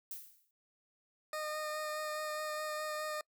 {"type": "noise with exponential decay", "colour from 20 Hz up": "violet", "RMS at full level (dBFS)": -41, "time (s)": [0.11, 0.51], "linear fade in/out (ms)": 2, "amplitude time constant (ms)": 86}
{"type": "tone with vibrato", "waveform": "20% pulse", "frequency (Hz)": 612, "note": "D#5", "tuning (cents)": -29, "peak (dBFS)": -32, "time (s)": [1.33, 3.21], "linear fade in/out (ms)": 2, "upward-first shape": "sine", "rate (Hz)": 4.8, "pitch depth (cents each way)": 12}
{"effects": ["noise-tail reverb RT60 0.1 s tail -25 dB re dry"]}